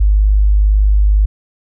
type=tone; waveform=sine; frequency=51 Hz; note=G#1; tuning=31 cents flat; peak=-7 dBFS; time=0-1.26 s; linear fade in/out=10 ms; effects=none